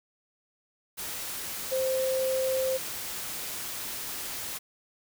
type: tone in noise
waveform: sine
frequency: 523.3 Hz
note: C5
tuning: in tune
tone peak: -25 dBFS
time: 1.71-2.78 s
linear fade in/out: 20 ms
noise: white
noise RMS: -36 dBFS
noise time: 0.97-4.59 s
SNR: +8 dB
effects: none